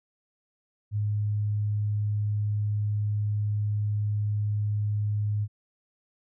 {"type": "tone", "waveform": "sine", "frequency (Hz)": 104.5, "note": "G#2", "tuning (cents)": 11, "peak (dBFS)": -24, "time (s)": [0.91, 5.48], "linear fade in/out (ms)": 50, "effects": []}